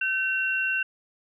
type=tone pair together; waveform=sine; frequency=1534.4 / 2734 Hz; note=G6 / F7; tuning=-37 / -37 cents; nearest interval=minor seventh; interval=1000 cents; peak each=-26 dBFS; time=0.01-0.83 s; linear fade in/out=5 ms; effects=none